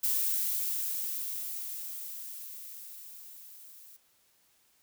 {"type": "noise with level ramp", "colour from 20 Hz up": "violet", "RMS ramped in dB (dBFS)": [-28, -53], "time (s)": [0.03, 3.97], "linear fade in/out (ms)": 10, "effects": ["white hiss -68 dBFS RMS until 4.82 s"]}